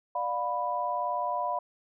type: chord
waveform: sine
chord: B diminished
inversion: first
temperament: just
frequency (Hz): 592.7 / 711.2 / 987.8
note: D5 / F5 / B5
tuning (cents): +16 / +31 / 0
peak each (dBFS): -35 / -32 / -30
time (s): 0.15-1.59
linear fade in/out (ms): 5
effects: none